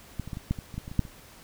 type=clicks; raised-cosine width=5 ms; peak=-18 / -26 / -22 / -23 / -13 / -24 / -27 / -20 / -26 / -27 / -9 / -30 dBFS; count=12; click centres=0.197 / 0.276 / 0.332 / 0.371 / 0.51 / 0.588 / 0.742 / 0.78 / 0.879 / 0.915 / 0.993 / 1.052 s; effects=pink hiss -51 dBFS RMS until 1.43 s